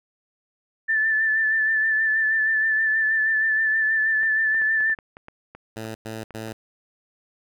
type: tone with vibrato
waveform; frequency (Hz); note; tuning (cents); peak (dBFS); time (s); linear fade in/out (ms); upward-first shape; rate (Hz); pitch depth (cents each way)
sine; 1760; A6; 0; -18; 0.88-4.95; 20; sine; 6.3; 29
type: clicks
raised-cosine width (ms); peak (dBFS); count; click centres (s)
0.5; -26; 12; 4.232 / 4.546 / 4.617 / 4.806 / 4.899 / 4.988 / 5.169 / 5.284 / 5.55 / 5.851 / 6.307 / 6.481
type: tone bursts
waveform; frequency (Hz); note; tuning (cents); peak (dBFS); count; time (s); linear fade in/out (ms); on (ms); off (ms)
10% pulse; 111; A2; +16; -23; 3; 5.76-6.53; 10; 190; 100
effects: none